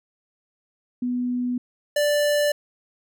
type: tone pair in turn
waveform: sine / square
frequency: 246.9 / 587.2 Hz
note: B3 / D5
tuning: 0 / 0 cents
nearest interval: octave + minor third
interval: 1500 cents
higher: second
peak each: -22 / -19 dBFS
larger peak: second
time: 1.02-1.58 / 1.96-2.52 s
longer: neither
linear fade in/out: 5 ms
effects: none